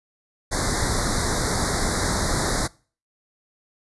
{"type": "band-stop noise", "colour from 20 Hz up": "pink", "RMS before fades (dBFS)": -23, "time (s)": [0.51, 2.68], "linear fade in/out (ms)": 20, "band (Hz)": [2100, 3700], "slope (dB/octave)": 96, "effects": ["noise-tail reverb RT60 0.4 s tail -23 dB re dry", "resampled to 24000 Hz"]}